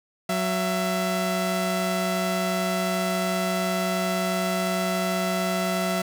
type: tone pair together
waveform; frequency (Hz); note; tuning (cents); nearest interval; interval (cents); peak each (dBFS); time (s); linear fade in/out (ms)
sawtooth; 185 / 668.9; F#3 / E5; 0 / +25; octave + minor seventh; 2225; -22; 0.29-6.02; 5
effects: none